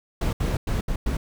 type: noise bursts at uneven times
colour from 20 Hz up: brown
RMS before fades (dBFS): -24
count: 5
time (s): 0.21-0.33 / 0.4-0.57 / 0.67-0.81 / 0.88-0.96 / 1.06-1.17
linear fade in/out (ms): 5
effects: none